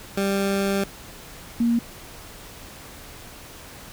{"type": "tone pair in turn", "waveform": ["20% pulse", "sine"], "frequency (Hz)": [197.1, 234.4], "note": ["G3", "A#3"], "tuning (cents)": [10, 10], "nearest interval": "minor third", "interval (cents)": 300, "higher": "second", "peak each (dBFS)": [-16, -17], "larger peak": "first", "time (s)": [[0.17, 0.84], [1.6, 1.79]], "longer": "first", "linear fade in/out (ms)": 5, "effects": ["pink hiss -42 dBFS RMS until 3.92 s"]}